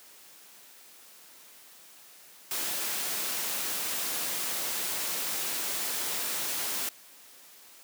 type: noise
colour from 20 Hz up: white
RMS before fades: -32 dBFS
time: 2.51-6.89 s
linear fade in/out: 2 ms
effects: white hiss -53 dBFS RMS until 7.83 s + high-pass 200 Hz 12 dB/octave